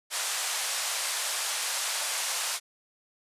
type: band-pass noise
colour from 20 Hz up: white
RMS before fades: -31 dBFS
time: 0.1-2.6 s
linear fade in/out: 50 ms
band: 600 to 10000 Hz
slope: 24 dB/octave
effects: resampled to 32000 Hz